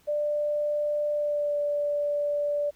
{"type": "tone with pitch glide", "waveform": "sine", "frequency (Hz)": [592, 583.5], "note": ["D5", "D5"], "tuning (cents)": [14, -11], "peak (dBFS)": -24, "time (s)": [0.07, 2.71], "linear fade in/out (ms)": 20, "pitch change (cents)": -25, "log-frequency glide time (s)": [1.12, 1.57], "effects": ["pink hiss -62 dBFS RMS until 2.75 s"]}